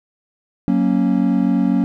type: chord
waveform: triangle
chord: F# major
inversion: none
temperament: equal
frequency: 185 / 233.1 / 277.2 Hz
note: F#3 / A#3 / C#4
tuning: 0 / 0 / 0 cents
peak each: -16 dBFS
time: 0.68-1.84 s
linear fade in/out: 0 ms
effects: none